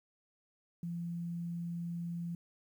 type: tone with quantisation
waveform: sine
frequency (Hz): 171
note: F3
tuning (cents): -36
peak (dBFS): -36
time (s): 0.83-2.35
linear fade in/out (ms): 2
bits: 11
effects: none